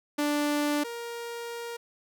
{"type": "tone pair in turn", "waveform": "sawtooth", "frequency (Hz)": [293.7, 469.7], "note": ["D4", "A#4"], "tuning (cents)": [0, 13], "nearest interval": "minor sixth", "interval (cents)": 813, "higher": "second", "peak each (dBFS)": [-21, -31], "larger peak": "first", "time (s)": [[0.18, 0.84], [0.84, 1.77]], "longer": "second", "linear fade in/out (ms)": 10, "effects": []}